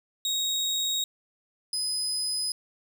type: tone pair in turn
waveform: 30% pulse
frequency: 3771 / 5018 Hz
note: A#7 / D#8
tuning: +19 / +14 cents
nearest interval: perfect fourth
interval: 495 cents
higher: second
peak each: -23 dBFS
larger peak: neither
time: 0.25-1.04 / 1.73-2.52 s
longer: neither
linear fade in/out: 2 ms
effects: none